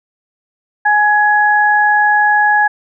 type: tone pair together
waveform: sine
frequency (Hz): 836.7 / 1676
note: G#5 / G#6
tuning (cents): +13 / +15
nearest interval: octave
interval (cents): 1202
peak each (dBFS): -11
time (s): 0.85-2.68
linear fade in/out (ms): 10
effects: none